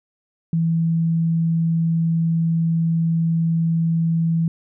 sine tone, 164.81 Hz, E3, in tune, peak -16 dBFS, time 0.53-4.48 s, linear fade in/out 2 ms, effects none

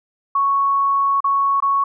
sine tone with dropouts, 1108.7 Hz, C#6, in tune, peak -14 dBFS, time 0.35-1.84 s, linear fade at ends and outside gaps 5 ms, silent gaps 1.205-1.242 / 1.603-1.623 s, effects none

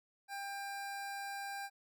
25% pulse tone, 796 Hz, G5, 26 cents sharp, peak -37 dBFS, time 0.28-1.7 s, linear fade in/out 50 ms, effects none

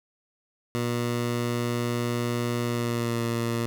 15% pulse tone with pitch glide, 120 to 116.79 Hz, B2 to A#2, -49 to +4 cents, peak -19 dBFS, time 0.75-3.66 s, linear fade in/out 0 ms, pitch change -47 cents, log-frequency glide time 2.62-3.22 s, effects 9-bit

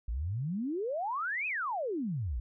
sine exponential two-way sweep, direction up then down, 51.7 to 2621 to 51.7 Hz, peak -31 dBFS, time 0.08-2.4 s, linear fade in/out 5 ms, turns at 1.47 s, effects none

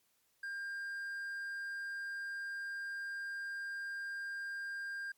triangle tone, 1600 Hz, G6, 35 cents sharp, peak -37 dBFS, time 0.43-5.12 s, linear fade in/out 5 ms, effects white hiss -75 dBFS RMS until 5.17 s + MP3 96 kbps

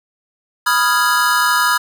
square chord, F half-diminished seventh, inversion second, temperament equal, 987.8 / 1244.5 / 1396.9 / 1661.2 Hz, Cb6 / Eb6 / F6 / Ab6, 0 / 0 / 0 / 0 cents, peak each -19 dBFS, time 0.66-1.78 s, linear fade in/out 10 ms, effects none

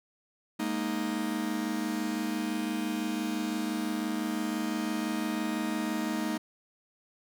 45% pulse chord, Ab suspended second, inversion none, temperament just, 207.7 / 233.6 / 311.5 Hz, Ab3 / Bb3 / Eb4, 0 / +4 / +2 cents, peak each -35 / -34 / -33 dBFS, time 0.59-6.38 s, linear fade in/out 10 ms, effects none

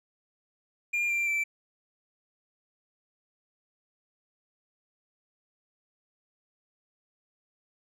triangle tone with pitch steps, 2403 / 2367 / 2332 Hz, D7 / D7 / D7, +39 / +13 / -13 cents, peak -24 dBFS, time 0.93-1.44 s, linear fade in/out 10 ms, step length 170 ms, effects none

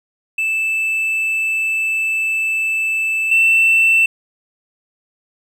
triangle tone pair in turn, 2637 / 2672 Hz, E7 / E7, 0 / +23 cents, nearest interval unison, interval 23 cents, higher second, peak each -14 / -7 dBFS, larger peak second, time 0.38-3.31 / 3.31-4.06 s, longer first, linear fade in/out 5 ms, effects tanh soft clip ceiling -5 dBFS

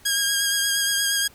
10% pulse tone with vibrato, 1628 Hz, G#6, 35 cents flat, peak -11 dBFS, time 0.05-1.28 s, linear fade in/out 10 ms, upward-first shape sine, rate 8.5 Hz, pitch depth 22 cents each way, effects pink hiss -52 dBFS RMS until 1.34 s

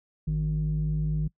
sine tone pair together, 54.45 / 154 Hz, A1 / D#3, -17 / -17 cents, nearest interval octave + tritone, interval 1800 cents, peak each -28 / -24 dBFS, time 0.27-1.28 s, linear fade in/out 10 ms, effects noise-tail reverb RT60 0.1 s tail -23 dB re dry + tanh soft clip ceiling -20 dBFS

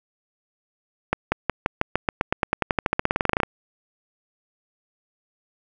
accelerating click train, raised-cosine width 0.5 ms, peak -4 dBFS, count 27, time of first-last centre 1.13-3.433 s, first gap 190 ms, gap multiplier 0.93, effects none

